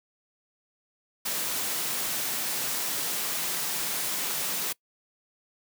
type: high-pass noise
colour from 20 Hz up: white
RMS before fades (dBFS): -30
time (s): 1.25-4.73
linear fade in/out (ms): 10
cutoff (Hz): 120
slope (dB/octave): 96
effects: noise-tail reverb RT60 0.1 s tail -23 dB re dry